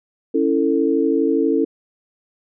sine chord, A major, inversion first, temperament equal with one note detuned, 277.2 / 329.6 / 446.4 Hz, C#4 / E4 / A4, 0 / 0 / +25 cents, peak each -19 dBFS, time 0.34-1.65 s, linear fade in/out 10 ms, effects none

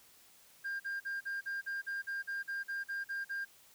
sine tone bursts, 1600 Hz, G6, 35 cents sharp, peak -33 dBFS, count 14, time 0.64-3.452 s, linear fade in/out 20 ms, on 160 ms, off 44 ms, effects tanh soft clip ceiling -34 dBFS + white hiss -62 dBFS RMS until 3.74 s

